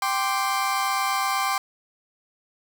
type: chord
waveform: 35% pulse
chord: G suspended fourth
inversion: none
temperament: equal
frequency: 784 / 1046.5 / 1174.7 Hz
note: G5 / C6 / D6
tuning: 0 / 0 / 0 cents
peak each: -25 dBFS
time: 0.02-1.58 s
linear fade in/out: 2 ms
effects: none